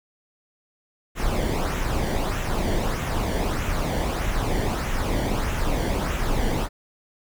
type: noise with flanger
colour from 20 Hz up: brown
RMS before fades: -24 dBFS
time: 1.15-6.69 s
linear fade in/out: 50 ms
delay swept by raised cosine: 0.21 to 0.79 ms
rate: 1.6 Hz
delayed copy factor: -0.55
effects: none